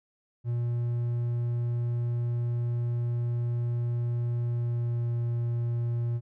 triangle tone with pitch glide, 119.4 to 118.44 Hz, A#2 to A#2, +42 to +28 cents, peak -24 dBFS, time 0.44-6.21 s, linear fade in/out 50 ms, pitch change -14 cents, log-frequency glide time 4.44-5.15 s, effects none

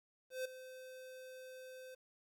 square tone with ADSR envelope, 515 Hz, C5, 28 cents flat, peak -37 dBFS, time 0.3-1.95 s, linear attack 150 ms, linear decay 8 ms, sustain -14 dB, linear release 9 ms, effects 12-bit

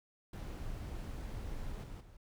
brown noise with level steps, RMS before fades -42 / -46 / -55 dBFS, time 0.33-2.17 s, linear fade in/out 5 ms, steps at 1.83 / 2 s, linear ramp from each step 10 ms, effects none

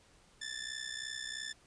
15% pulse ring-modulated tone, 1760 Hz, A6, in tune, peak -30 dBFS, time 0.41-1.53 s, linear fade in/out 10 ms, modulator 31.5 Hz, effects pink hiss -64 dBFS RMS until 1.66 s + resampled to 22050 Hz

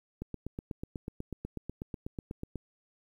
click train, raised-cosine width 3 ms, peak -24 dBFS, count 20, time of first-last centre 0.22-2.557 s, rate 8.13 Hz, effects 10-bit

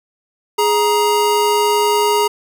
square tone pair together, 416.6 / 942 Hz, G#4 / A#5, +5 / +18 cents, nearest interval octave + major second, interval 1413 cents, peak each -16 dBFS, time 0.58-2.28 s, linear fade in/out 10 ms, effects none

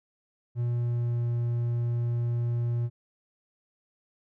triangle tone with pitch glide, 120 to 118.9 Hz, B2 to A#2, -49 to +35 cents, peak -23 dBFS, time 0.55-2.9 s, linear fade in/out 50 ms, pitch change -16 cents, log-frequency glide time 0.66-1.27 s, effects none

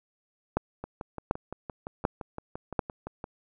two click trains, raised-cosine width 1 ms, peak -22 / -10 dBFS, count 15 / 4, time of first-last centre 0.84-3.241 / 0.57-2.792 s, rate 5.83 / 1.35 Hz, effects none

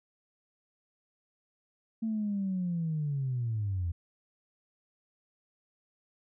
sine linear sweep, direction down, 226.1 to 82.2 Hz, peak -28 dBFS, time 2.02-3.92 s, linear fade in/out 10 ms, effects tanh soft clip ceiling -24 dBFS

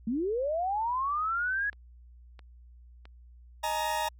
sine linear sweep, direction up, 209.5 to 1689 Hz, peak -27 dBFS, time 0.07-1.7 s, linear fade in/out 5 ms
click train, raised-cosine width 0.3 ms, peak -34 dBFS, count 4, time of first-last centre 1.73-3.717 s, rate 1.51 Hz
40% pulse chord, D# suspended fourth, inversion none, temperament equal with one note detuned, 622.3 / 848.1 / 932.3 Hz, D#5 / G#5 / A#5, 0 / +36 / 0 cents, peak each -35 / -33 / -30 dBFS, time 3.63-4.09 s, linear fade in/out 10 ms
effects added 60 Hz sine -50 dBFS peak until 4.19 s

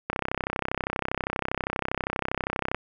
click train, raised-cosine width 0.5 ms, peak -11 dBFS, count 87, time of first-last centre 0.1-2.746 s, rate 32.5 Hz, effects none

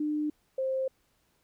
sine tone pair in turn, 300.8 / 527.1 Hz, D4 / C5, +42 / +13 cents, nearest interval minor seventh, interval 971 cents, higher second, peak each -27 dBFS, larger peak neither, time 0-0.3 / 0.58-0.88 s, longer neither, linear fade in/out 5 ms, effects pink hiss -71 dBFS RMS until 1.43 s

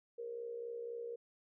sine tone with amplitude modulation, 469.4 Hz, A#4, 12 cents sharp, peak -38 dBFS, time 0.18-1.16 s, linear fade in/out 10 ms, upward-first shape sine, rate 63.9 Hz, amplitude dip 60%, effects none

